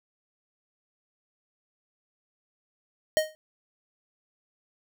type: tone with exponential decay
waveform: square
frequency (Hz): 622.3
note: D#5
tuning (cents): 0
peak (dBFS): -17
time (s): 3.17-3.35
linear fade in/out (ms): 0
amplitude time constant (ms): 38
effects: none